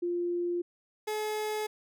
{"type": "tone pair in turn", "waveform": ["sine", "30% pulse"], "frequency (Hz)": [349.2, 427.2], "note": ["F4", "G#4"], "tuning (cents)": [0, 49], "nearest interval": "minor third", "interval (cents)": 349, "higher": "second", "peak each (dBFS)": -28, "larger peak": "neither", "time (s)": [[0.02, 0.62], [1.07, 1.67]], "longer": "neither", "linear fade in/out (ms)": 10, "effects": []}